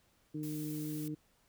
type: harmonic tone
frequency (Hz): 152.3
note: D#3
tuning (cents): -37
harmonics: 1 / 2 / 3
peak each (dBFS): -41 / -38 / -51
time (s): 0.34-1.15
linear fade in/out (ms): 10
type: noise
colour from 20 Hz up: blue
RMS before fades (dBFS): -49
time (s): 0.43-1.08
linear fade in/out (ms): 2
effects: pink hiss -71 dBFS RMS until 1.48 s